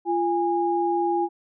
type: tone pair together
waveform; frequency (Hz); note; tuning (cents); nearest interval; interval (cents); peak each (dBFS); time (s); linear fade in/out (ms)
sine; 345.2 / 821; F4 / G#5; -20 / -20; octave + minor third; 1500; -23; 0.05-1.29; 50
effects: none